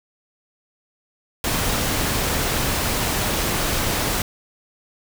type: noise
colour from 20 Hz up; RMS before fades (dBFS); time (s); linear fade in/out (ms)
pink; -22; 1.44-4.22; 2
effects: none